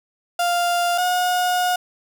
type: tone pair in turn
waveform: 35% pulse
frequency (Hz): 698.5 / 721.9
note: F5 / F#5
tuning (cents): 0 / -43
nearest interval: minor second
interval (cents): 57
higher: second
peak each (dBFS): -16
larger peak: neither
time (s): 0.39-0.98 / 0.98-1.76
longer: second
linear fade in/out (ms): 5
effects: none